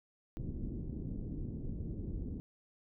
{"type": "low-pass noise", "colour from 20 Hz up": "pink", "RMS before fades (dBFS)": -40, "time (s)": [0.37, 2.4], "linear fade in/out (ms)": 0, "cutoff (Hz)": 320, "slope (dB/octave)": 24, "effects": []}